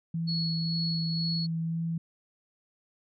sine tone with vibrato, 164.81 Hz, E3, in tune, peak -28 dBFS, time 0.14-1.98 s, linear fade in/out 5 ms, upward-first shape sine, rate 1.9 Hz, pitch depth 11 cents each way
sine tone with tremolo, 4362 Hz, C#8, 29 cents flat, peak -30 dBFS, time 0.27-1.47 s, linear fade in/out 20 ms, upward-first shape sine, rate 2.2 Hz, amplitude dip 35%
effects none

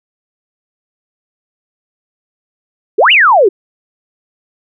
sine exponential two-way sweep, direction up then down, 353.3 to 3042 to 353.3 Hz, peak -4 dBFS, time 2.98-3.49 s, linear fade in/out 10 ms, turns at 3.12 s, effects none

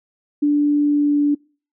sine tone with pitch glide, 292.4 to 290.7 Hz, D4 to D4, -7 to -18 cents, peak -13 dBFS, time 0.42-1.35 s, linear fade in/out 10 ms, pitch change -11 cents, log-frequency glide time 0.83-1.21 s, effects noise-tail reverb RT60 0.4 s tail -26 dB re dry

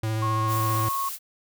square tone with vibrato, 110 Hz, A2, in tune, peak -25 dBFS, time 0.03-0.89 s, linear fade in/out 5 ms, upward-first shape triangle, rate 15 Hz, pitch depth 21 cents each way
sine tone with pitch glide, 1087 to 1094.6 Hz, C#6 to C#6, -34 to -22 cents, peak -25 dBFS, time 0.22-1.09 s, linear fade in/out 5 ms, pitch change +12 cents, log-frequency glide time 0.39-0.79 s
blue noise, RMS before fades -34 dBFS, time 0.47-1.19 s, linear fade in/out 50 ms
effects none

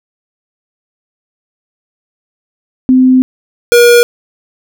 sine / square tone pair in turn, 257.1 / 478.2 Hz, C4 / A#4, -30 / +44 cents, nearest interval major seventh, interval 1074 cents, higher second, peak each -3 dBFS, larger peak neither, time 2.89-3.22 / 3.72-4.03 s, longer first, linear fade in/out 0 ms, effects none

